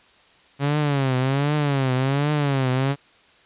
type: tone with vibrato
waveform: sawtooth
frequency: 138.59 Hz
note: C#3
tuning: in tune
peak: -15 dBFS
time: 0.59-2.96 s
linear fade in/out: 50 ms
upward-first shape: triangle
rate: 1.3 Hz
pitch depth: 160 cents each way
effects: white hiss -54 dBFS RMS until 3.45 s + resampled to 8000 Hz